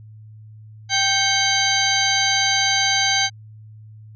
harmonic tone with a mistuned harmonic, 784 Hz, G5, in tune, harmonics 1 / 2 / 3 / 4 / 5 / 6 / 8, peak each -24 / -24 / -24 / -24 / -24 / -24 / -24 dBFS, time 0.89-3.3 s, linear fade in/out 50 ms, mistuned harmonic 3, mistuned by -120 cents, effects added 108 Hz sine -39 dBFS peak until 4.15 s

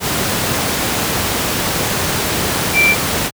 sine tone in noise, 2349 Hz, D7, in tune, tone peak -9 dBFS, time 2.73-2.96 s, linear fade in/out 50 ms, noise pink, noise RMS -17 dBFS, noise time 0-3.31 s, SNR +5 dB, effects high-pass 80 Hz 12 dB/octave

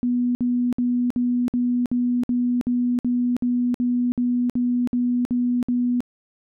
sine tone bursts, 244.8 Hz, B3, 15 cents flat, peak -18 dBFS, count 16, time 0.03-6.005 s, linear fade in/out 0 ms, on 320 ms, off 57 ms, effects none

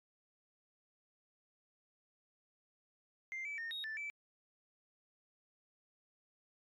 sine tone with pitch steps, 2095 / 2304 / 1832 / 3756 / 1762 / 2317 Hz, C7 / D7 / A#6 / A#7 / A6 / D7, +2 / -34 / -31 / +12 / +2 / -24 cents, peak -38 dBFS, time 3.32-4.1 s, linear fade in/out 0 ms, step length 130 ms, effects tanh soft clip ceiling -37 dBFS + MP3 96 kbps

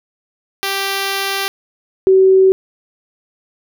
5% pulse / sine tone pair in turn, 392 / 380.2 Hz, G4 / F#4, 0 / +47 cents, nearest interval minor second, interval 53 cents, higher first, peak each -6 dBFS, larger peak neither, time 0.63-1.48 / 2.07-2.52 s, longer first, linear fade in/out 0 ms, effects none

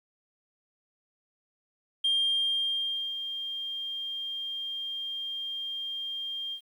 sine tone with ADSR envelope, 3200 Hz, G7, 35 cents sharp, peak -21 dBFS, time 2.04-6.61 s, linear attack 8 ms, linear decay 1100 ms, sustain -11 dB, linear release 81 ms, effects tanh soft clip ceiling -20 dBFS + 10-bit

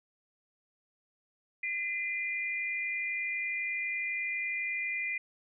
sine tone pair together, 2038 / 2410 Hz, C7 / D7, -46 / +44 cents, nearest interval minor third, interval 290 cents, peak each -34 / -34 dBFS, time 1.63-5.18 s, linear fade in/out 5 ms, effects none

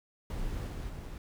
brown noise with level steps, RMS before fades -36 / -38 / -41 dBFS, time 0.3-1.18 s, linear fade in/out 2 ms, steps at 0.67 / 0.89 s, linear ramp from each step 2 ms, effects none

